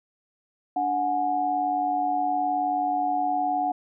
sine tone cluster, 291.6 / 735 / 834 Hz, D4 / F#5 / G#5, -12 / -12 / +7 cents, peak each -32 / -23 / -31 dBFS, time 0.76-3.72 s, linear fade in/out 5 ms, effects none

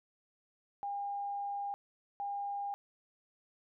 sine tone bursts at uneven times, 806 Hz, G5, 48 cents sharp, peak -35 dBFS, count 2, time 0.83-1.74 / 2.2-2.74 s, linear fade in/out 0 ms, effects none

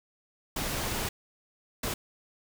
pink noise bursts at uneven times, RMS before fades -32 dBFS, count 2, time 0.56-1.09 / 1.83-1.94 s, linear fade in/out 5 ms, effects none

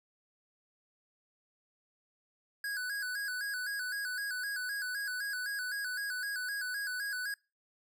square tone with vibrato, 1568 Hz, G6, in tune, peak -35 dBFS, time 2.64-7.34 s, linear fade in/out 2 ms, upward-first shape square, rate 3.9 Hz, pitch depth 85 cents each way, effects noise-tail reverb RT60 0.3 s tail -24 dB re dry

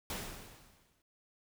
pink noise with exponential decay, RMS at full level -37 dBFS, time 0.1-1.02 s, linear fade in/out 2 ms, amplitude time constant 200 ms, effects none

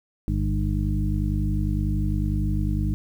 harmonic tone with a mistuned harmonic, 51 Hz, G#1, 31 cents flat, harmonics 1 / 2 / 3 / 4 / 6, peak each -24 / -27 / -29 / -30 / -32 dBFS, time 0.28-2.94 s, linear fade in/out 0 ms, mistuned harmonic 1, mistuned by +69 cents, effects 9-bit

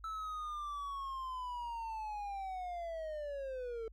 triangle linear sweep, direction down, 1318.5 to 442.3 Hz, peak -37 dBFS, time 0.04-3.88 s, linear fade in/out 2 ms, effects added 50 Hz sine -53 dBFS peak until 3.92 s

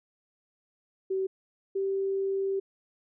sine tone pair in turn, 381.7 / 389.3 Hz, G4 / G4, -46 / -12 cents, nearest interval unison, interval 34 cents, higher second, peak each -26 dBFS, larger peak neither, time 1.1-1.27 / 1.75-2.6 s, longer second, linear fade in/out 10 ms, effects none

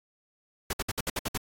pink noise bursts, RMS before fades -30 dBFS, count 8, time 0.7-1.376 s, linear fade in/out 5 ms, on 32 ms, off 60 ms, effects AAC 48 kbps

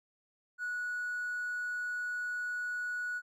triangle tone with hard clipping, 1466 Hz, F#6, 16 cents flat, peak -34 dBFS, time 0.58-3.22 s, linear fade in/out 50 ms, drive 4 dB, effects none

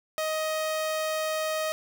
sawtooth tone, 627 Hz, D#5, 13 cents sharp, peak -23 dBFS, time 0.18-1.72 s, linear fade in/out 0 ms, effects none

